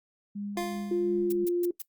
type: tone with tremolo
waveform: sine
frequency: 203.5 Hz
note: G#3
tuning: 35 cents flat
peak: -32 dBFS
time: 0.35-1.45 s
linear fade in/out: 10 ms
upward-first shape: sine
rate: 2.8 Hz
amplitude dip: 40%
type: tone with exponential decay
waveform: 25% pulse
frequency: 349.2 Hz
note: F4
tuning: in tune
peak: -24 dBFS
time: 0.57-1.31 s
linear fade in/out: 2 ms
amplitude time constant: 160 ms
type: tone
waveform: sine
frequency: 350.4 Hz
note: F4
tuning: 6 cents sharp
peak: -24 dBFS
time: 0.91-1.71 s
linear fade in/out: 5 ms
type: noise bursts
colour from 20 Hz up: violet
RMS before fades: -36 dBFS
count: 4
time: 1.3-1.82 s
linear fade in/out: 5 ms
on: 25 ms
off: 140 ms
effects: noise-tail reverb RT60 0.1 s tail -19 dB re dry + Opus 48 kbps